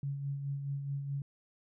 sine tone with tremolo, 140 Hz, C#3, 18 cents sharp, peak -32 dBFS, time 0.03-1.22 s, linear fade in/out 2 ms, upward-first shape sine, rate 4.7 Hz, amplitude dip 45%, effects none

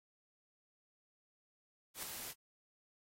white noise with ADSR envelope, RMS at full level -42 dBFS, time 1.94-2.34 s, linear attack 88 ms, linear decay 4 ms, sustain -4 dB, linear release 37 ms, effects AAC 48 kbps

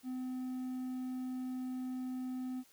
triangle tone, 255.3 Hz, C4, 42 cents flat, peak -35 dBFS, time 0.03-2.64 s, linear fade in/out 50 ms, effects white hiss -65 dBFS RMS until 2.72 s

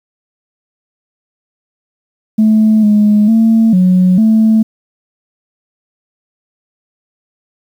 sine tone with pitch steps, 217.3 / 209.5 / 224.7 / 183 / 220.2 Hz, A3 / G#3 / A3 / F#3 / A3, -21 / +15 / +37 / -19 / +2 cents, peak -4 dBFS, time 2.38-4.63 s, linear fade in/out 10 ms, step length 450 ms, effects tanh soft clip ceiling -2 dBFS + 7-bit

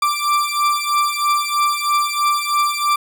40% pulse beating tone pair, 1174.7 / 1177.8 Hz, D6 / D6, 0 / +5 cents, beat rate 3.1 Hz, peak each -18 dBFS, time 0.02-2.96 s, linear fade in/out 5 ms, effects none

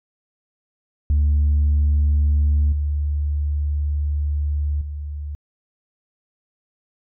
sine tone with level steps, 73.42 Hz, D2, in tune, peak -12 / -18 / -26 dBFS, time 1.1-5.35 s, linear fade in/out 0 ms, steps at 2.72 / 4.81 s, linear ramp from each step 5 ms, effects tanh soft clip ceiling -12 dBFS

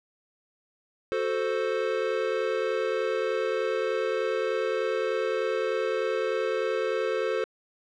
square chord, F# diminished, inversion none, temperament equal, 370 / 440 / 523.3 Hz, F#4 / A4 / C5, 0 / 0 / 0 cents, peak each -33 / -29 / -30 dBFS, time 1.12-7.44 s, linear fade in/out 0 ms, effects low-pass 3000 Hz 12 dB/octave

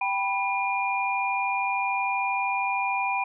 sine tone cluster, 783 / 984 / 2413 Hz, G5 / B5 / D7, -2 / -7 / +46 cents, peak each -28 dBFS, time 0.01-3.24 s, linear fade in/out 5 ms, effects none

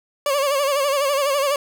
30% pulse tone with vibrato, 561 Hz, C#5, 21 cents sharp, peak -15 dBFS, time 0.26-1.56 s, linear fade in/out 2 ms, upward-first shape sine, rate 12 Hz, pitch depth 81 cents each way, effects none

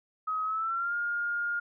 sine tone with pitch glide, 1269 to 1416.2 Hz, D#6 to F6, +34 to +24 cents, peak -28 dBFS, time 0.27-1.6 s, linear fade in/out 10 ms, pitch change +190 cents, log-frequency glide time 0.44-0.95 s, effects none

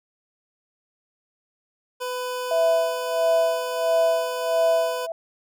25% pulse tone, 500 Hz, B4, 21 cents sharp, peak -23 dBFS, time 2-5.07 s, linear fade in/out 20 ms
sine tone with tremolo, 660 Hz, E5, 2 cents sharp, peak -16 dBFS, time 2.51-5.12 s, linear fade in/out 2 ms, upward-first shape sine, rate 1.5 Hz, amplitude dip 85%
effects none

